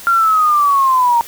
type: linear sweep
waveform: sine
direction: down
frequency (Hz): 1390 to 925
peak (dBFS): -9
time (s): 0.07-1.21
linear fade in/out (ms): 0
effects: white hiss -34 dBFS RMS until 1.27 s